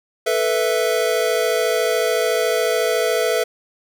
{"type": "chord", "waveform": "square", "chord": "A suspended second", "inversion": "none", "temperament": "equal", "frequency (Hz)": [440, 493.9, 659.3], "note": ["A4", "B4", "E5"], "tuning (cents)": [0, 0, 0], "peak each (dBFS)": -22, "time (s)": [0.26, 3.44], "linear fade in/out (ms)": 10, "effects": []}